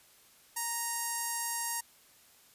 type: tone with notch filter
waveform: 5% pulse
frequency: 932.3 Hz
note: A#5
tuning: in tune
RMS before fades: -35 dBFS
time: 0.56-1.81 s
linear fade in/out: 10 ms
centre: 3400 Hz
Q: 0.56
effects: white hiss -61 dBFS RMS until 2.54 s + resampled to 32000 Hz